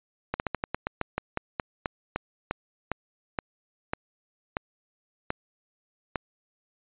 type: slowing click train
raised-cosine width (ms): 0.5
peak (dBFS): -12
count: 20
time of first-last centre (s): 0.34-6.158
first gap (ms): 59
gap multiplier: 1.16
effects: resampled to 8000 Hz

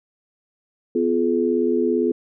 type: tone cluster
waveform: sine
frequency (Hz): 250 / 348.1 / 425.8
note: B3 / F4 / G#4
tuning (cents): +21 / -6 / +43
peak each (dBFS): -22 / -21 / -21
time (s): 0.95-2.12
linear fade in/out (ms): 5
effects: none

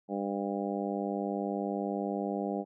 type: harmonic tone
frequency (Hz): 100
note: G2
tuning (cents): +35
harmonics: 2 / 3 / 4 / 5 / 6 / 7 / 8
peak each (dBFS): -35 / -37 / -38 / -39 / -40 / -40 / -41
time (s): 0.08-2.65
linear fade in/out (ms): 50
effects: none

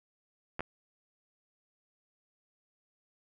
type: clicks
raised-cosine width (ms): 0.5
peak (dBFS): -20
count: 2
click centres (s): 0.594 / 0.606
effects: none

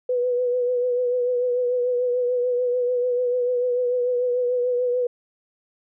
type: tone with vibrato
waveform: sine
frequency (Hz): 493.9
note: B4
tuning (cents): 0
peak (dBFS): -19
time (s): 0.09-5.07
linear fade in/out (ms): 5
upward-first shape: triangle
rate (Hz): 6.8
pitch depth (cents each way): 40
effects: none

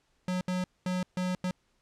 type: tone bursts at uneven times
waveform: square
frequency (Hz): 182.6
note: F#3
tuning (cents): -23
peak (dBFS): -29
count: 5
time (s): 0.28-0.41 / 0.48-0.64 / 0.86-1.03 / 1.17-1.35 / 1.44-1.51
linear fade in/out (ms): 2
effects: pink hiss -72 dBFS RMS until 1.81 s + low-pass 8000 Hz 12 dB/octave

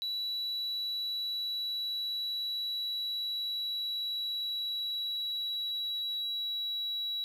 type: tone with pitch glide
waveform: triangle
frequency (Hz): 3934 to 3900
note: B7 to B7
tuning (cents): -7 to -23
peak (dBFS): -30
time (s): 0.02-7.24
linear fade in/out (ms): 0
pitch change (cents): -16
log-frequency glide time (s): 0.42-6.43
effects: tanh soft clip ceiling -27 dBFS + 10-bit

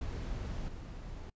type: noise with level steps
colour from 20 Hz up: brown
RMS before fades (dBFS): -38 / -44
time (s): 0.01-1.3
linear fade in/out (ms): 5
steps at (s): 0.68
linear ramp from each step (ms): 2
effects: noise-tail reverb RT60 0.1 s tail -25 dB re dry + resampled to 16000 Hz

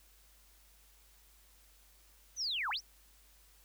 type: linear two-way sweep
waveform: sine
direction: down then up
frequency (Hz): 6272 to 784 to 6272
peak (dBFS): -33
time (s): 2.36-2.81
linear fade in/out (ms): 50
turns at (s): 2.7
effects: added 50 Hz sine -64 dBFS peak until 3.64 s + white hiss -65 dBFS RMS until 3.64 s

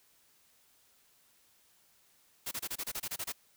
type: noise bursts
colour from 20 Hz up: white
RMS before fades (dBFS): -37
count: 11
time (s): 2.46-3.324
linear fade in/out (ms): 10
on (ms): 54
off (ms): 27
effects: white hiss -67 dBFS RMS until 3.56 s

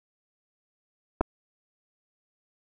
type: clicks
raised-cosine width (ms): 1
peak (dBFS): -10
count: 2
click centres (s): 1.209 / 1.212
effects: none

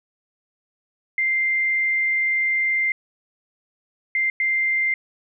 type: tone bursts at uneven times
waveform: sine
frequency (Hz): 2093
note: C7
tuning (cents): 0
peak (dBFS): -18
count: 3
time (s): 1.18-2.92 / 4.15-4.3 / 4.4-4.94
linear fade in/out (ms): 2
effects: none

